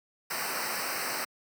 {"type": "noise with comb filter", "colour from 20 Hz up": "pink", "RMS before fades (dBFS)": -33, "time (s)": [0.3, 1.25], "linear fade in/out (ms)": 10, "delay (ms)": 0.29, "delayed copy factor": -1, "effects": ["high-pass 150 Hz 12 dB/octave"]}